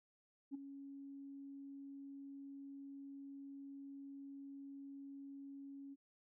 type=tone with ADSR envelope; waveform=sine; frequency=277.2 Hz; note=C#4; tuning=in tune; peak=-38 dBFS; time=0.51-5.96 s; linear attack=36 ms; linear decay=12 ms; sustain=-11 dB; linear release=34 ms; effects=tanh soft clip ceiling -38 dBFS